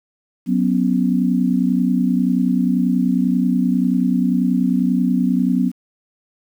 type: chord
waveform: sine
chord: F# suspended fourth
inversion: none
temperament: equal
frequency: 185 / 246.9 / 277.2 Hz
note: F#3 / B3 / C#4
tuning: 0 / 0 / 0 cents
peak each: -18 / -17 / -22 dBFS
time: 0.46-5.72 s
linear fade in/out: 50 ms
effects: 8-bit